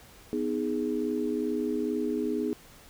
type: chord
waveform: sine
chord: G# minor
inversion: first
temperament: just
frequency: 249.2 / 311.5 / 415.3 Hz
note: B3 / D#4 / G#4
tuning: +16 / +2 / 0 cents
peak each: -31 dBFS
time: 0.33-2.53 s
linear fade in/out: 0 ms
effects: pink hiss -53 dBFS RMS until 2.89 s

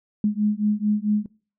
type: beating tone pair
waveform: sine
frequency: 207.7 / 212.2 Hz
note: G#3 / G#3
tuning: 0 / +38 cents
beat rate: 4.5 Hz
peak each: -22 dBFS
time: 0.24-1.26 s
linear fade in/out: 2 ms
effects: noise-tail reverb RT60 0.4 s tail -22 dB re dry

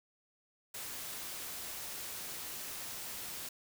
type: noise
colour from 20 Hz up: white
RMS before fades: -43 dBFS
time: 0.74-3.49 s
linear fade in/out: 5 ms
effects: none

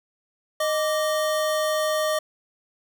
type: tone pair together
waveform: square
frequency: 619 / 1168.5 Hz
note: D#5 / D6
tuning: -9 / -9 cents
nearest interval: major seventh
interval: 1100 cents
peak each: -23 / -29 dBFS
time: 0.6-2.19 s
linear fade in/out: 5 ms
effects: none

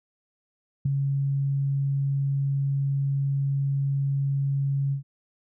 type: tone with ADSR envelope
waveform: sine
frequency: 138.59 Hz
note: C#3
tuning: in tune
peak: -17 dBFS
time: 0.85-5.03 s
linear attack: 9 ms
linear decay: 6 ms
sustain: -5 dB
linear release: 110 ms
effects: none

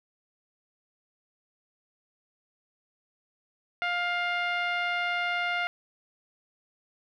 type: tone with low-pass filter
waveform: 10% pulse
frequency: 704 Hz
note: F5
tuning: 14 cents sharp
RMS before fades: -29 dBFS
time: 3.82-5.67 s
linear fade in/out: 0 ms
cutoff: 2100 Hz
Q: 1.4
effects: none

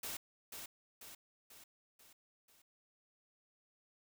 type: noise with echo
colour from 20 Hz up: white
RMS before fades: -43 dBFS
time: 0.03-0.17 s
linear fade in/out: 5 ms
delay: 490 ms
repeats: 5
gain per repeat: -5 dB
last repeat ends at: 2.62 s
effects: none

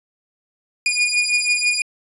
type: beating tone pair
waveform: sawtooth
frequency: 2439 / 2445.1 Hz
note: D#7 / D#7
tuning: -35 / -31 cents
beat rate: 6.1 Hz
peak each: -16 dBFS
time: 0.86-1.82 s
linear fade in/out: 2 ms
effects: resampled to 24000 Hz

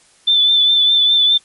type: tone with vibrato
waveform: sine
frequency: 3520 Hz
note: A7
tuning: in tune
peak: -9 dBFS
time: 0.27-1.38 s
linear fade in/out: 10 ms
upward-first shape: triangle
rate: 4.9 Hz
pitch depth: 37 cents each way
effects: white hiss -51 dBFS RMS until 1.44 s + MP3 48 kbps

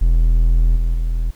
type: tone with level steps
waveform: triangle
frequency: 41.2 Hz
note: E1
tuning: in tune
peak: -8 / -12 / -14 dBFS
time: 0.01-1.31 s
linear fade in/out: 10 ms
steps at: 0.76 / 0.94 s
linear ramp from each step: 5 ms
effects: pink hiss -51 dBFS RMS until 1.35 s

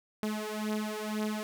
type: beating tone pair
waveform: sawtooth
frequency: 212.7 / 214.7 Hz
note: G#3 / A3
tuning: +42 / -42 cents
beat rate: 2 Hz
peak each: -31 dBFS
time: 0.23-1.43 s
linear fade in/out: 0 ms
effects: none

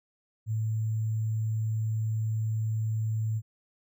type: tone with sample-and-hold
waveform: sine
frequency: 110 Hz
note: A2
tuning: in tune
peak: -26 dBFS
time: 0.46-3.42 s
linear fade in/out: 50 ms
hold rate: 7350 Hz
effects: none

